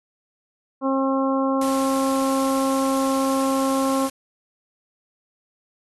harmonic tone, 268.5 Hz, C4, 45 cents sharp, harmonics 1 / 2 / 3 / 4 / 5, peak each -21 / -24 / -30 / -26 / -35 dBFS, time 0.81-4.1 s, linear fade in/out 50 ms
white low-pass noise, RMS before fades -35 dBFS, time 1.61-4.1 s, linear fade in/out 5 ms, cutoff 12000 Hz, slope 96 dB/octave
effects none

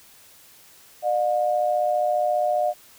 sine tone pair together, 603 / 717.8 Hz, D5 / F5, +46 / +47 cents, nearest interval minor third, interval 301 cents, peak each -22 dBFS, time 1.02-2.74 s, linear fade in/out 50 ms, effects white hiss -51 dBFS RMS until 2.98 s

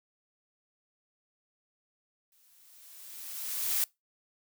blue noise with exponential growth, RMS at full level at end -27 dBFS, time 2.32-3.84 s, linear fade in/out 1 ms, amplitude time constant 330 ms, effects noise-tail reverb RT60 0.2 s tail -24 dB re dry

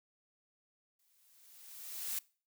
blue noise with exponential growth, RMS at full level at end -36 dBFS, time 0.99-2.19 s, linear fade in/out 5 ms, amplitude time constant 260 ms, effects noise-tail reverb RT60 0.4 s tail -23 dB re dry

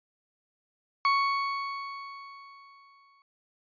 35% pulse tone with exponential decay, 1111 Hz, C#6, 4 cents sharp, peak -19 dBFS, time 1.05-3.22 s, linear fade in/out 1 ms, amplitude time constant 470 ms, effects resampled to 11025 Hz

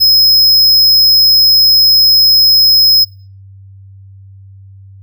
square tone, 5120 Hz, D#8, 49 cents sharp, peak -5 dBFS, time 0-3.05 s, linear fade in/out 20 ms, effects noise-tail reverb RT60 0.4 s tail -24 dB re dry + added 97 Hz sine -33 dBFS peak until 5.02 s

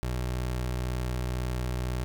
25% pulse tone, 62 Hz, B1, 7 cents sharp, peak -25 dBFS, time 0.03-2.04 s, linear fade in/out 0 ms, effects none

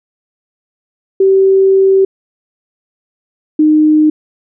sine tone pair in turn, 385.6 / 306.9 Hz, G4 / D#4, -28 / -24 cents, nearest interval major third, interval 396 cents, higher first, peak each -5 dBFS, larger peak neither, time 1.2-2.05 / 3.59-4.1 s, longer first, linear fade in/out 5 ms, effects none

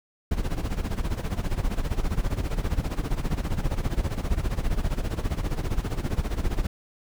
brown noise with tremolo, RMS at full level -23 dBFS, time 0.31-6.67 s, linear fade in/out 5 ms, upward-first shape sine, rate 15 Hz, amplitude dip 80%, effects none

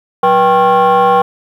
sine tone with frequency modulation, 784 Hz, G5, in tune, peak -4 dBFS, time 0.23-1.22 s, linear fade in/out 5 ms, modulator 299 Hz, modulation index 1.2, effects tanh soft clip ceiling -5 dBFS + 7-bit

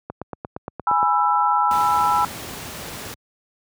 click train, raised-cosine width 1 ms, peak -15 dBFS, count 9, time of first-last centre 0.1-1.029 s, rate 8.61 Hz
sine chord, E major, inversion first, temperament equal with one note detuned, 830.6 / 987.8 / 1328.4 Hz, G#5 / B5 / E6, 0 / 0 / +13 cents, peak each -20 dBFS, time 0.87-2.25 s, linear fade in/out 2 ms
pink noise, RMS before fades -33 dBFS, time 1.71-3.14 s, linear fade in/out 0 ms
effects high-pass 80 Hz 12 dB/octave

